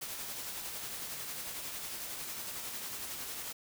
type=noise with tremolo; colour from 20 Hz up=white; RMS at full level=-40 dBFS; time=0.01-3.53 s; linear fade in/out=10 ms; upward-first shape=sine; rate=11 Hz; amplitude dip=30%; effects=none